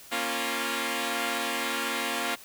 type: chord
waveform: 5% pulse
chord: Bb minor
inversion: none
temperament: equal with one note detuned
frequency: 233.1 / 274.6 / 349.2 Hz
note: Bb3 / Db4 / F4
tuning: 0 / -16 / 0 cents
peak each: -21 dBFS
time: 0.11-2.36 s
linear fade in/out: 20 ms
effects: white hiss -49 dBFS RMS until 2.44 s